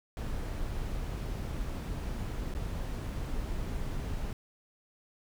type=noise with dropouts; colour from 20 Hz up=brown; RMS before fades=-35 dBFS; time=0.17-4.33 s; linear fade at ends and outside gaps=1 ms; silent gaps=2.54-2.549 s; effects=none